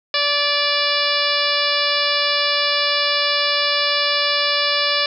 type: harmonic tone with a mistuned harmonic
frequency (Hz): 579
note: D5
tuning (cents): -25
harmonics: 1 / 2 / 3 / 4 / 5 / 6 / 7 / 8 / 9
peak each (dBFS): -25 / -25 / -25 / -25 / -25 / -25 / -25 / -25 / -25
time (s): 0.14-5.06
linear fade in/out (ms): 2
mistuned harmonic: 4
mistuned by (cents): +28
effects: none